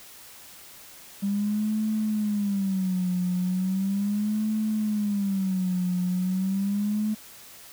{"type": "tone with vibrato", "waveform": "triangle", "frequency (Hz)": 197.4, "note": "G3", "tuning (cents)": 12, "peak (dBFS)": -19, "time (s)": [1.22, 7.15], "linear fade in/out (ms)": 20, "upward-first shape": "sine", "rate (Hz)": 0.37, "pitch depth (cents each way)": 160, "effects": ["tanh soft clip ceiling -21 dBFS", "white hiss -47 dBFS RMS until 7.72 s"]}